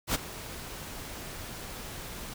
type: noise with ADSR envelope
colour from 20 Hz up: pink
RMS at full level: -25 dBFS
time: 0.07-2.34 s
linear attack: 75 ms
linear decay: 21 ms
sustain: -16 dB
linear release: 8 ms
effects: none